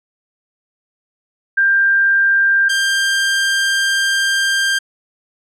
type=tone pair in turn; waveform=sine / sawtooth; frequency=1589 / 1589 Hz; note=G6 / G6; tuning=+23 / +23 cents; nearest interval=unison; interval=0 cents; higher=neither; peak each=-10 dBFS; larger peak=neither; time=1.57-2.69 / 2.69-4.79 s; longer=second; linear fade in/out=10 ms; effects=low-pass 9000 Hz 12 dB/octave